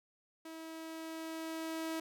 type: tone with level ramp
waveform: sawtooth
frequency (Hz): 322.9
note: E4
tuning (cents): -36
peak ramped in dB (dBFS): -42 to -32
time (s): 0.45-2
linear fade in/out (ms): 5
effects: none